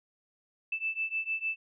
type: beating tone pair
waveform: sine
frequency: 2636 / 2642.6 Hz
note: E7 / E7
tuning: -1 / +4 cents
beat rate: 6.6 Hz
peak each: -34 / -33 dBFS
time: 0.72-1.56 s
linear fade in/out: 5 ms
effects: none